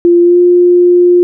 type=tone with pitch glide; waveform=sine; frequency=346.3 to 353.8 Hz; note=F4 to F4; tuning=-15 to +23 cents; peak=-3 dBFS; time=0.05-1.23 s; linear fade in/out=0 ms; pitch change=+38 cents; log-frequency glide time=0.21-0.39 s; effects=none